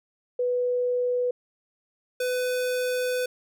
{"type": "tone pair in turn", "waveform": ["sine", "square"], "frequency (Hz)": [493.6, 500.8], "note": ["B4", "B4"], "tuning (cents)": [-1, 24], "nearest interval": "unison", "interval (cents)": 25, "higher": "second", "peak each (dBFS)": [-22, -25], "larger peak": "first", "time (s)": [[0.39, 1.31], [2.2, 3.26]], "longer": "second", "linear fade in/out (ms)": 5, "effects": []}